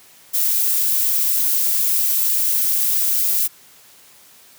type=noise; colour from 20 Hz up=violet; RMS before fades=-18 dBFS; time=0.33-3.48 s; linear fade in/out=20 ms; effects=white hiss -48 dBFS RMS until 4.58 s + high-pass 80 Hz 12 dB/octave